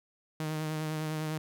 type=tone with vibrato; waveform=sawtooth; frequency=155.56 Hz; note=D#3; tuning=in tune; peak=-28 dBFS; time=0.4-1.38 s; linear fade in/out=2 ms; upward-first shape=triangle; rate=9.9 Hz; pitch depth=27 cents each way; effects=none